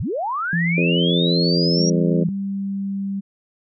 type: linear sweep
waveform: sine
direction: up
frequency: 64.6 to 5730 Hz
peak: -21 dBFS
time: 0-1.9 s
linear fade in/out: 5 ms
type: tone with pitch glide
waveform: sine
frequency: 170 to 167.85 Hz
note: F3 to E3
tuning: -46 to +32 cents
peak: -18 dBFS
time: 0.53-2.29 s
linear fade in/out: 2 ms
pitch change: -22 cents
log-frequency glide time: 1.2-1.75 s
type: harmonic tone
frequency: 86 Hz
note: F2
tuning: 26 cents flat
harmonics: 3 / 4 / 5 / 6 / 7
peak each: -24 / -24 / -25 / -27 / -32 dBFS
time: 0.77-2.24 s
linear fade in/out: 10 ms
type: tone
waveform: sine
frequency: 196.8 Hz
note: G3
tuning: 7 cents sharp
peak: -22 dBFS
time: 1.77-3.21 s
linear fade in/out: 20 ms
effects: none